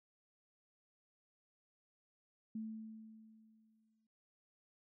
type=tone with exponential decay; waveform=sine; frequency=220 Hz; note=A3; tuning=in tune; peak=-39 dBFS; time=2.55-4.07 s; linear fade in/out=5 ms; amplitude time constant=330 ms; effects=none